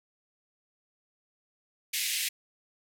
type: band-pass noise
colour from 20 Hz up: pink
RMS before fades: -31 dBFS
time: 1.93-2.29 s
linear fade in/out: 10 ms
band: 2000 to 15000 Hz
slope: 48 dB/octave
effects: none